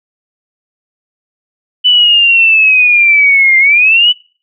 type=linear two-way sweep; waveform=sine; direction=down then up; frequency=2996 to 2093 to 2996 Hz; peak=-4 dBFS; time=1.84-4.13 s; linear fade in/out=20 ms; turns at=3.58 s; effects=noise-tail reverb RT60 0.4 s tail -25 dB re dry